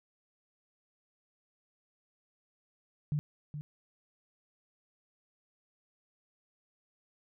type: tone with echo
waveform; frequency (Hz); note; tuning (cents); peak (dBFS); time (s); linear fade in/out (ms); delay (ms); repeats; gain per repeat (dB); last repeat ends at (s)
sine; 148.5; D3; +20; -28; 3.12-3.19; 0; 420; 1; -9; 3.61
effects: none